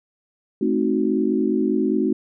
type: chord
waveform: sine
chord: A diminished seventh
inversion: none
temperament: equal with one note detuned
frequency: 216.6 / 261.6 / 311.1 / 370 Hz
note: A3 / C4 / Eb4 / Gb4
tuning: -27 / 0 / 0 / 0 cents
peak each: -23 dBFS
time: 0.61-2.13 s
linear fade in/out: 5 ms
effects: none